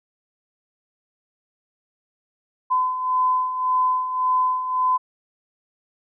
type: beating tone pair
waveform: sine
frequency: 1015 / 1016.8 Hz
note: B5 / C6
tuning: +47 / -50 cents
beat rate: 1.8 Hz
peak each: -26 / -19 dBFS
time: 2.7-4.98 s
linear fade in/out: 20 ms
effects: none